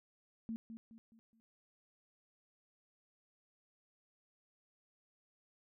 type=tone with echo; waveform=sine; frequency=226 Hz; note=A3; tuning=47 cents sharp; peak=-38 dBFS; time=0.49-0.56 s; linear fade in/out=0 ms; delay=210 ms; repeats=4; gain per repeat=-8 dB; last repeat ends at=1.4 s; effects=none